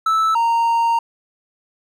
triangle tone pair in turn, 1313 / 926 Hz, E6 / A#5, -7 / -12 cents, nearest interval tritone, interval 605 cents, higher first, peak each -12 dBFS, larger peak neither, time 0.06-0.35 / 0.35-0.99 s, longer second, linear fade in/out 5 ms, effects none

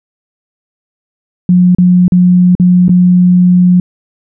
sine tone with dropouts, 179.6 Hz, F3, 49 cents sharp, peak -3 dBFS, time 1.49-3.8 s, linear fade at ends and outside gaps 2 ms, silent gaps 1.749-1.784 / 2.081-2.121 / 2.552-2.598 / 2.882-2.893 s, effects none

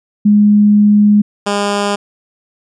sine / 10% pulse tone pair in turn, 207.7 / 203.2 Hz, G#3 / G#3, 0 / -38 cents, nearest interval unison, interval 38 cents, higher first, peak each -5 dBFS, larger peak neither, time 0.25-1.22 / 1.46-1.96 s, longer first, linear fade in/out 10 ms, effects resampled to 22050 Hz

